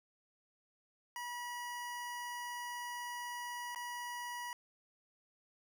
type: tone with dropouts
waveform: 25% pulse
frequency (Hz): 968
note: B5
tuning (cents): -35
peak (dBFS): -37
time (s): 1.16-4.53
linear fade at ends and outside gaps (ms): 1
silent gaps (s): 3.748-3.759
effects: none